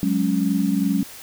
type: chord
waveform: sine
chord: F# suspended second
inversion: none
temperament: equal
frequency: 185 / 207.7 / 277.2 Hz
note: F#3 / G#3 / C#4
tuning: 0 / 0 / 0 cents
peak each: -22 dBFS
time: 0.03-1.03 s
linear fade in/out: 0 ms
effects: white hiss -40 dBFS RMS until 1.22 s